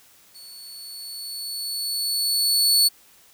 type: tone with level ramp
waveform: sawtooth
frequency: 4435 Hz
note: C#8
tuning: in tune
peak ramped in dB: -39 to -11 dBFS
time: 0.34-2.89 s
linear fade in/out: 20 ms
effects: white hiss -54 dBFS RMS until 3.33 s